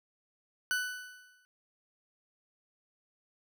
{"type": "tone with exponential decay", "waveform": "40% pulse", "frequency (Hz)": 1493, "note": "F#6", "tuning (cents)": 15, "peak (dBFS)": -26, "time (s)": [0.71, 1.45], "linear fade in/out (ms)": 0, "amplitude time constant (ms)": 160, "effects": []}